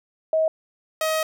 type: tone pair in turn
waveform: sine / sawtooth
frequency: 636 / 632 Hz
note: D#5 / D#5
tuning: +38 / +27 cents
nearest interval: unison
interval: 11 cents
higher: first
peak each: -17 dBFS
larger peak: neither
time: 0.33-0.48 / 1.01-1.23 s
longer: second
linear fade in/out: 2 ms
effects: none